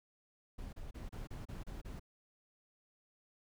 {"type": "noise bursts", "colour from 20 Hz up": "brown", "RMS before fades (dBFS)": -45, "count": 8, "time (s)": [0.58, 1.997], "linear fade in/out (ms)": 10, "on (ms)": 150, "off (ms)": 31, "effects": []}